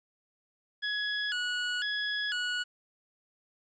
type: tone with vibrato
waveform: 25% pulse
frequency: 1568 Hz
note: G6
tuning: in tune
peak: -26 dBFS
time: 0.82-2.64 s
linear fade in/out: 20 ms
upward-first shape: square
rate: 1 Hz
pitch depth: 120 cents each way
effects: resampled to 16000 Hz + 11-bit